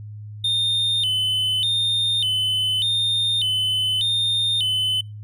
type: tone with vibrato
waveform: triangle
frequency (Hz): 3322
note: G#7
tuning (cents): 0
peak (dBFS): -17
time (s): 0.44-5.01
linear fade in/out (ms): 5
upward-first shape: square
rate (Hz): 0.84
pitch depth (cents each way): 160
effects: noise-tail reverb RT60 0.3 s tail -25 dB re dry + added 105 Hz sine -33 dBFS peak until 5.23 s